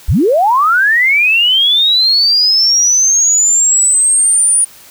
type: linear sweep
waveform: sine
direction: up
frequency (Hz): 34.26 to 9580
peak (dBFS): -7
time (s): 0.08-4.65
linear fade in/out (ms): 10
effects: white hiss -39 dBFS RMS until 4.9 s